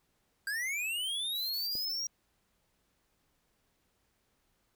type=linear sweep; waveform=square; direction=up; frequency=1568 to 5720 Hz; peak=-33 dBFS; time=0.47-2.07 s; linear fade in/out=2 ms
type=noise bursts; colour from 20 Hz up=violet; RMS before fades=-47 dBFS; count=3; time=1.35-1.856 s; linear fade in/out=10 ms; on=150 ms; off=28 ms
type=click; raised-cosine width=2 ms; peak=-33 dBFS; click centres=1.753 s
effects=pink hiss -75 dBFS RMS until 4.75 s

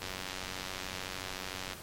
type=click train; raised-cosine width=0.2 ms; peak=-20 dBFS; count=161; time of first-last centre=0.02-1.733 s; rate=93.4 Hz; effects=pink hiss -47 dBFS RMS until 1.82 s + MP3 64 kbps

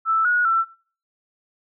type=tone with pitch steps; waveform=sine; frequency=1321 / 1453 / 1340 Hz; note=E6 / F#6 / E6; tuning=+3 / -32 / +28 cents; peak=-16 dBFS; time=0.05-0.65 s; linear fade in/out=50 ms; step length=200 ms; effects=noise-tail reverb RT60 0.5 s tail -22 dB re dry

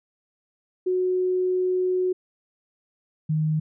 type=tone pair in turn; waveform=sine; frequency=367.3 / 155.37 Hz; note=F#4 / D#3; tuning=-13 / -2 cents; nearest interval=octave + minor third; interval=1489 cents; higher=first; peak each=-20 dBFS; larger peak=neither; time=0.86-2.13 / 3.29-3.6 s; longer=first; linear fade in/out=10 ms; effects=none

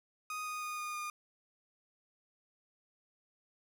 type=tone with pitch steps; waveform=30% pulse; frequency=1244.5 / 1237.3 / 1230.2 / 1223.1 / 1216.1 Hz; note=D#6 / D#6 / D#6 / D#6 / D#6; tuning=0 / -10 / -20 / -30 / -40 cents; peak=-35 dBFS; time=0.3-1.1 s; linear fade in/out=2 ms; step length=160 ms; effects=none

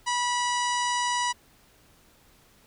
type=harmonic tone with a mistuned harmonic; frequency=976 Hz; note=B5; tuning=21 cents flat; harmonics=1 / 2 / 3 / 4 / 5 / 6 / 7 / 8 / 9; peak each=-26 / -32 / -34 / -38 / -38 / -37 / -39 / -42 / -40 dBFS; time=0.06-1.33 s; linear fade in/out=20 ms; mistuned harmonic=7; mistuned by=+30 cents; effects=pink hiss -59 dBFS RMS until 2.66 s

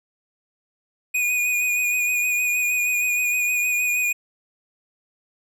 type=tone with vibrato; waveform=square; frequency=2466 Hz; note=D#7; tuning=16 cents flat; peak=-20 dBFS; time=1.14-4.13 s; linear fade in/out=10 ms; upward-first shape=sine; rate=6.4 Hz; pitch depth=25 cents each way; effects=none

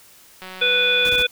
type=click train; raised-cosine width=0.3 ms; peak=-20 dBFS; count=121; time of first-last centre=0.42-1.065 s; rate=186 Hz
type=harmonic tone; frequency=493.9 Hz; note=B4; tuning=in tune; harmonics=1 / 3 / 5 / 7; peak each=-24 / -23 / -19 / -19 dBFS; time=0.61-1.27 s; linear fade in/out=10 ms
type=noise bursts; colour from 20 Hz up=pink; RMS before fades=-31 dBFS; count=3; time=1.05-1.224 s; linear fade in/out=0 ms; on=44 ms; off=21 ms
effects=white hiss -49 dBFS RMS until 1.31 s

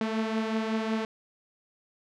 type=beating tone pair; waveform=sawtooth; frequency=220 / 225.4 Hz; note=A3 / A3; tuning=0 / +42 cents; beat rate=5.4 Hz; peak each=-24 / -30 dBFS; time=0.01-1.05 s; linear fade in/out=2 ms; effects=low-pass 4000 Hz 12 dB/octave

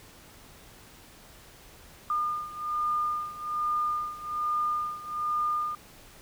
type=beating tone pair; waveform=sine; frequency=1211 / 1212.2 Hz; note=D#6 / D#6; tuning=-47 / -46 cents; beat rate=1.2 Hz; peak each=-32 / -29 dBFS; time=2.1-5.75 s; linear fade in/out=2 ms; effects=pink hiss -52 dBFS RMS until 6.21 s

